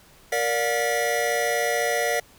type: tone cluster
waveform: square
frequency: 467 / 583 / 717 / 1951 Hz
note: A#4 / D5 / F5 / B6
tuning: +3 / -13 / +45 / -22 cents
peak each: -28 dBFS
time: 0.32-2.2 s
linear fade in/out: 5 ms
effects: pink hiss -53 dBFS RMS until 2.38 s